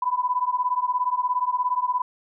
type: beating tone pair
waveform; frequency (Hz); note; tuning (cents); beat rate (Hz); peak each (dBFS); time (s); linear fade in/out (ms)
sine; 987.8 / 1004.8; B5 / B5; 0 / +30; 17; -24; 0.02-2.02; 5
effects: none